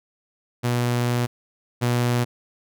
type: tone pair in turn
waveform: sawtooth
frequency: 121.3 / 121.3 Hz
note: B2 / B2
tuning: -31 / -31 cents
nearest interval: unison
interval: 0 cents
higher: neither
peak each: -16 / -15 dBFS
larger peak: second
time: 0.63-1.27 / 1.81-2.25 s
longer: first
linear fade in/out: 20 ms
effects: none